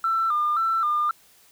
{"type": "tone with vibrato", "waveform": "sine", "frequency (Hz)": 1269, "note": "D#6", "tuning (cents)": 34, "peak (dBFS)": -19, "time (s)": [0.04, 1.11], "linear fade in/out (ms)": 2, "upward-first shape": "square", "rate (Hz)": 1.9, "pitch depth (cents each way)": 90, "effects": ["tanh soft clip ceiling -15 dBFS", "white hiss -56 dBFS RMS until 1.51 s"]}